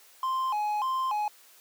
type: tone with vibrato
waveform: triangle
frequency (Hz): 937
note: A#5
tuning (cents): +9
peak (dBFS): -24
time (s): 0.23-1.28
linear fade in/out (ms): 2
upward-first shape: square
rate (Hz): 1.7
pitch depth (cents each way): 190
effects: white hiss -56 dBFS RMS until 1.6 s + high-pass 400 Hz 12 dB/octave